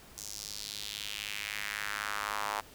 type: tone with high-pass filter sweep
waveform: square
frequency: 51.91 Hz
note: G#1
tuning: in tune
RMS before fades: -38 dBFS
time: 0.17-2.61 s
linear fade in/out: 10 ms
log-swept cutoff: 6400 to 890 Hz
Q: 2.3
effects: pink hiss -54 dBFS RMS until 2.74 s